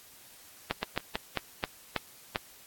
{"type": "slowing click train", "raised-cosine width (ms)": 0.3, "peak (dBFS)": -12, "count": 8, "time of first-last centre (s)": [0.71, 2.359], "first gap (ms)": 120, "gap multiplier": 1.22, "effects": ["white hiss -54 dBFS RMS until 2.66 s", "AAC 64 kbps"]}